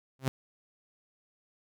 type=tone with exponential growth; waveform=sawtooth; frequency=132.2 Hz; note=C3; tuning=18 cents sharp; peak=-19 dBFS; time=0.19-0.28 s; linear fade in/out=0 ms; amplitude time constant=18 ms; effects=none